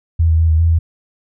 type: tone with pitch steps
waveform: sine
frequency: 82.4 / 80.5 / 81.7 / 79.3 / 83.1 / 82.2 Hz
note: E2 / E2 / E2 / D#2 / E2 / E2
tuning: 0 / -41 / -15 / +33 / +15 / -4 cents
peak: -9 dBFS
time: 0.19-0.79 s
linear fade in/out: 10 ms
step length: 100 ms
effects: none